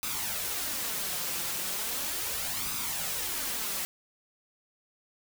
white noise with flanger, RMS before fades -33 dBFS, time 0.03-3.85 s, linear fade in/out 0 ms, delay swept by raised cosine 0.8 to 5.9 ms, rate 0.37 Hz, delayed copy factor +0.55, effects none

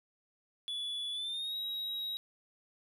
triangle tone with pitch glide, 3428 to 3826 Hz, A7 to A#7, -46 to +44 cents, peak -34 dBFS, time 0.68-2.17 s, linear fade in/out 0 ms, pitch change +190 cents, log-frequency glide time 1.12-1.56 s, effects none

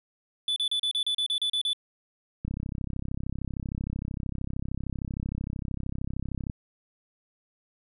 triangle tone bursts, 3477 Hz, A7, 21 cents flat, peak -23 dBFS, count 11, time 0.48-1.732 s, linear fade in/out 2 ms, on 82 ms, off 35 ms
click train, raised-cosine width 5 ms, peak -20 dBFS, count 135, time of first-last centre 2.45-6.498 s, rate 33.1 Hz
effects resampled to 32000 Hz

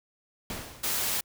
pink noise with exponential decay, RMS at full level -34 dBFS, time 0.5-1.24 s, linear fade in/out 1 ms, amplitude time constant 160 ms
white noise, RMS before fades -29 dBFS, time 0.83-1.21 s, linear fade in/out 10 ms
effects none

